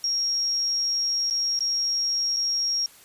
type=tone with dropouts; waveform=sine; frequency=5588 Hz; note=F8; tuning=in tune; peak=-22 dBFS; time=0.04-2.86 s; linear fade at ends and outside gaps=1 ms; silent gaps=1.3-1.308 / 1.591-1.606 / 2.364-2.368 s; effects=white hiss -51 dBFS RMS until 3.04 s + resampled to 32000 Hz